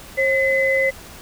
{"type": "tone pair together", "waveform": "sine", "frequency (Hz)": [537, 2027], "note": ["C5", "B6"], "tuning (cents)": [45, 45], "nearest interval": "octave + major seventh", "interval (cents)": 2300, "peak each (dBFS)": -18, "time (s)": [0.17, 0.91], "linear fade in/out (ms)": 20, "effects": ["pink hiss -40 dBFS RMS until 1.21 s"]}